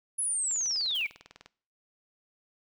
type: linear sweep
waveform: sine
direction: down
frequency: 10548 to 2157 Hz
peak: -27 dBFS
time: 0.18-1.07 s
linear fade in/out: 10 ms
type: click train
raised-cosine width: 0.2 ms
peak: -30 dBFS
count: 20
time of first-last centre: 0.51-1.46 s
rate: 20 Hz
type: noise with exponential decay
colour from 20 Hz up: violet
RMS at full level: -44 dBFS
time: 0.95-1.2 s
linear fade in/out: 0 ms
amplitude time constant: 53 ms
effects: noise-tail reverb RT60 0.5 s tail -22 dB re dry